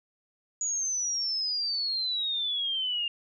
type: exponential sweep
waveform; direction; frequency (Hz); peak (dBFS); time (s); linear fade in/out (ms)
sine; down; 6850 to 2794; -27; 0.61-3.08; 2
effects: none